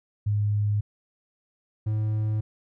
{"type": "tone pair in turn", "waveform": ["sine", "triangle"], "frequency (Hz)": [103.83, 107.76], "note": ["G#2", "A2"], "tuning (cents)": [0, -36], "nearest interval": "minor second", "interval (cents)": 64, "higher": "second", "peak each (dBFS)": -21, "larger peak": "neither", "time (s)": [[0.26, 0.81], [1.86, 2.41]], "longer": "neither", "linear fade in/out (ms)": 10, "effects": []}